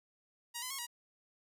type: tone with pitch steps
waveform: 5% pulse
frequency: 949 / 1014 / 1090 / 957 Hz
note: A#5 / B5 / C#6 / A#5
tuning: +31 / +45 / -29 / +45 cents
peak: -27 dBFS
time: 0.54-0.868 s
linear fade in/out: 20 ms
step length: 82 ms
effects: none